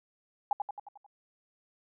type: tone with echo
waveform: sine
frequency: 819 Hz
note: G#5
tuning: 24 cents flat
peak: -23 dBFS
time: 0.51-0.53 s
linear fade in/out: 2 ms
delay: 89 ms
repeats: 6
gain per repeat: -5 dB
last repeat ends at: 1.064 s
effects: none